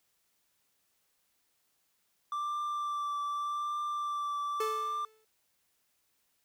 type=tone with vibrato; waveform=triangle; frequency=1174.7 Hz; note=D6; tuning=in tune; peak=-30 dBFS; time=2.32-5.05 s; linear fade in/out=2 ms; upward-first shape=triangle; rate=0.84 Hz; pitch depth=19 cents each way
type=tone with exponential decay; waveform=45% pulse; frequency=436.6 Hz; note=A4; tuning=13 cents flat; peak=-30 dBFS; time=4.6-5.25 s; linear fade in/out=5 ms; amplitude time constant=140 ms
effects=white hiss -75 dBFS RMS until 6.44 s